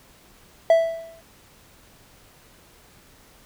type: tone with exponential decay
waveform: triangle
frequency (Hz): 659.3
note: E5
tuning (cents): 0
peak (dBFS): -8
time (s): 0.7-1.21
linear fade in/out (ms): 2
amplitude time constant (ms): 110
effects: pink hiss -53 dBFS RMS until 3.45 s